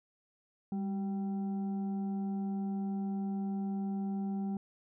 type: tone with frequency modulation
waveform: sine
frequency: 198.4 Hz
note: G3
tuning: 21 cents sharp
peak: -32 dBFS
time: 0.72-4.57 s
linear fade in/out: 2 ms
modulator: 580 Hz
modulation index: 0.34
effects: none